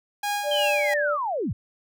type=tone with tremolo; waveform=sawtooth; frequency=820 Hz; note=G#5; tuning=22 cents flat; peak=-20 dBFS; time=0.23-0.94 s; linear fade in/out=5 ms; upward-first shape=sine; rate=2.9 Hz; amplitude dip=50%
type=tone; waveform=sine; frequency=587.3 Hz; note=D5; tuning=in tune; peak=-23 dBFS; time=0.43-1.18 s; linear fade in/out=50 ms
type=linear sweep; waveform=sine; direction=down; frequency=3200 to 65.41 Hz; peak=-24 dBFS; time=0.51-1.53 s; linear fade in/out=5 ms
effects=none